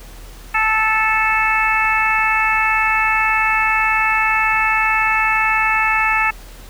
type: harmonic tone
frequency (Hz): 438.2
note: A4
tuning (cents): -7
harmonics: 2 / 3 / 4 / 5 / 6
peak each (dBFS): -20 / -20 / -20 / -20 / -20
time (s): 0.54-6.31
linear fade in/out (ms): 10
effects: added 40 Hz sine -35 dBFS peak until 6.69 s + pink hiss -42 dBFS RMS until 6.69 s